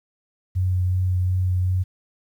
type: tone with vibrato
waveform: sine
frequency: 91.7 Hz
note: F#2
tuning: 15 cents flat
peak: -18 dBFS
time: 0.55-1.84 s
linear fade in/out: 20 ms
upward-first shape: sine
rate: 2.7 Hz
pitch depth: 13 cents each way
effects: 9-bit